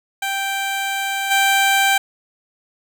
15% pulse tone with level steps, 784 Hz, G5, in tune, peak -14 / -7 dBFS, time 0.22-1.98 s, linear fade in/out 5 ms, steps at 1.3 s, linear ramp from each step 20 ms, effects none

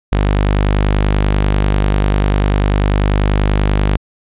sawtooth tone, 50.2 Hz, G1, 42 cents sharp, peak -7 dBFS, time 0.12-3.97 s, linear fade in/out 5 ms, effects resampled to 8000 Hz

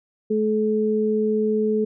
sine tone pair together, 215 / 430 Hz, A3 / A4, -40 / -40 cents, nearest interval octave, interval 1200 cents, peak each -22 / -20 dBFS, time 0.3-1.85 s, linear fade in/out 10 ms, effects none

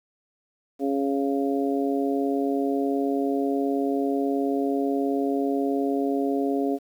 harmonic tone, 138.59 Hz, C#3, in tune, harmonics 2 / 3 / 4 / 5, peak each -24 / -27 / -33 / -31 dBFS, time 0.79-6.79 s, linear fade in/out 50 ms, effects 9-bit

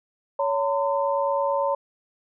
sine tone cluster, 561 / 911 / 1020 Hz, C#5 / A#5 / C6, +21 / -40 / -44 cents, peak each -23 / -26 / -28 dBFS, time 0.39-1.75 s, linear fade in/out 5 ms, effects none

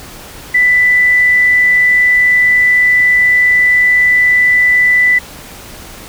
sine tone, 1986 Hz, B6, 9 cents sharp, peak -6 dBFS, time 0.54-5.19 s, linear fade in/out 10 ms, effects pink hiss -32 dBFS RMS until 6.08 s

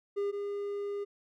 triangle tone pair in turn, 403.7 / 405.5 Hz, G#4 / G#4, -49 / -41 cents, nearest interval unison, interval 8 cents, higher second, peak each -27 / -31 dBFS, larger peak first, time 0.16-0.32 / 0.32-1.05 s, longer second, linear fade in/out 20 ms, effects none

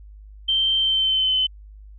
sine tone with pitch glide, 3128 to 3046 Hz, G7 to F#7, -4 to +50 cents, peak -17 dBFS, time 0.48-1.47 s, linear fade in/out 10 ms, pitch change -46 cents, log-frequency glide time 0.78-1.35 s, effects added 51 Hz sine -40 dBFS peak until 1.98 s

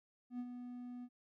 triangle tone with ADSR envelope, 245.8 Hz, B3, 8 cents flat, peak -36 dBFS, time 0.3-1.09 s, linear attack 92 ms, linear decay 56 ms, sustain -7 dB, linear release 54 ms, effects none

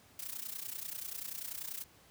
blue noise with amplitude modulation, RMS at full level -39 dBFS, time 0.19-1.84 s, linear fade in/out 2 ms, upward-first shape sine, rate 30.3 Hz, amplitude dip 80%, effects pink hiss -62 dBFS RMS until 2.1 s + high-pass 60 Hz 12 dB/octave

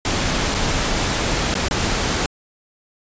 pink noise with dropouts, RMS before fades -20 dBFS, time 0.05-2.26 s, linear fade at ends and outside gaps 1 ms, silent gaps 0.543-0.547 / 1.541-1.552 / 1.684-1.71 s, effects resampled to 16000 Hz

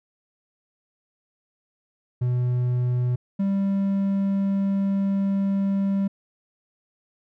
triangle tone pair in turn, 123.8 / 196.52 Hz, B2 / G3, +5 / +5 cents, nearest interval minor sixth, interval 800 cents, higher second, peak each -18 dBFS, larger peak neither, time 2.21-3.16 / 3.39-6.08 s, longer second, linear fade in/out 10 ms, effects none

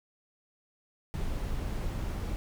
brown noise, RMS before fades -33 dBFS, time 1.14-2.36 s, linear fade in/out 0 ms, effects none

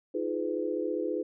sine chord, F half-diminished seventh, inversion third, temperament just, 314.3 / 349.2 / 419.1 / 502.9 Hz, Eb4 / F4 / Ab4 / Cb5, +18 / 0 / +16 / +31 cents, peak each -34 dBFS, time 0.14-1.23 s, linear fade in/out 10 ms, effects none

